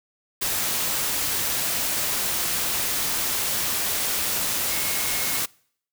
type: tone in noise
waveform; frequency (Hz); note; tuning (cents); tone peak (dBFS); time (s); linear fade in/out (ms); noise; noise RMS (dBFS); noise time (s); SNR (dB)
sine; 2167; C#7; -40; -35; 4.7-5.39; 10; white; -25; 0.41-5.46; -13
effects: noise-tail reverb RT60 0.6 s tail -25 dB re dry